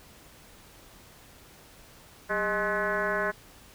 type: tone with frequency modulation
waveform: sine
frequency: 1059 Hz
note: C6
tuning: 21 cents sharp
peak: -25 dBFS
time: 2.29-3.32 s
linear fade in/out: 20 ms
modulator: 218 Hz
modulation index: 3.4
effects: pink hiss -53 dBFS RMS until 3.74 s